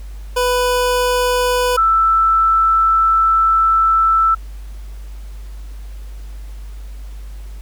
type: tone pair in turn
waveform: 25% pulse / sine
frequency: 496 / 1324.2 Hz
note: B4 / E6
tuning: +7 / +7 cents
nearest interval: octave + perfect fourth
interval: 1700 cents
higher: second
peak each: -10 dBFS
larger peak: neither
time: 0.36-1.77 / 1.77-4.35 s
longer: second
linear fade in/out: 10 ms
effects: added 50 Hz sine -28 dBFS peak until 7.61 s + pink hiss -48 dBFS RMS until 7.61 s